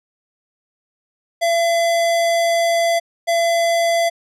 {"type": "tone pair in turn", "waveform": "square", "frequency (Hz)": [676, 676], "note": ["E5", "E5"], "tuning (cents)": [43, 43], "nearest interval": "unison", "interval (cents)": 0, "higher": "neither", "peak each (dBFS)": -15, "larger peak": "neither", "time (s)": [[1.41, 3], [3.27, 4.1]], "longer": "first", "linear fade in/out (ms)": 20, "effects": ["low-pass 10000 Hz 12 dB/octave"]}